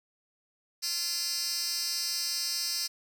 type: tone with high-pass filter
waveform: 10% pulse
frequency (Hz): 344.7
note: F4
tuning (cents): -23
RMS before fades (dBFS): -32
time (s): 0.82-2.88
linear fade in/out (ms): 20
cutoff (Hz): 4900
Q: 2.4
effects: none